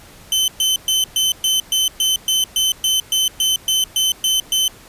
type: tone bursts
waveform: sawtooth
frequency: 3061 Hz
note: G7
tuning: 42 cents flat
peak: -11 dBFS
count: 16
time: 0.32-4.68 s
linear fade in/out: 2 ms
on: 160 ms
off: 120 ms
effects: pink hiss -43 dBFS RMS until 4.88 s + resampled to 32000 Hz